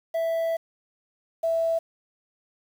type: tone pair in turn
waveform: triangle / sine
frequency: 659.3 / 659.3 Hz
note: E5 / E5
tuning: 0 / 0 cents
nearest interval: unison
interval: 0 cents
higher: neither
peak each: -21 / -21 dBFS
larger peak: neither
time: 0.14-0.57 / 1.43-1.79 s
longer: first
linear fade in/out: 10 ms
effects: 8-bit